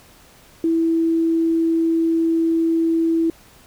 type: tone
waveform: sine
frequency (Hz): 328.7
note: E4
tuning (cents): -5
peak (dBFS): -15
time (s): 0.64-3.3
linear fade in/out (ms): 2
effects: pink hiss -49 dBFS RMS until 3.66 s